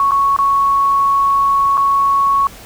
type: tone with dropouts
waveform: sine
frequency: 1108.7 Hz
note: C#6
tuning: in tune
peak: -10 dBFS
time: 0-2.47 s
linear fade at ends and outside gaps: 1 ms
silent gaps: 0.11-0.118 / 0.364-0.388 / 1.772-1.777 s
effects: added 50 Hz sine -43 dBFS peak until 2.65 s + pink hiss -37 dBFS RMS until 2.65 s